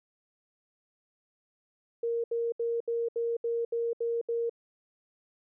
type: tone bursts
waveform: sine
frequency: 466.2 Hz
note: A#4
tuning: in tune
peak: -27 dBFS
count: 9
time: 2.03-4.496 s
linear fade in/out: 5 ms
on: 210 ms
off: 72 ms
effects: none